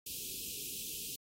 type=band-stop noise; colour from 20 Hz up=white; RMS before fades=-42 dBFS; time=0.06-1.16 s; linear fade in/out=5 ms; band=480 to 2500 Hz; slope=96 dB/octave; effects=AAC 48 kbps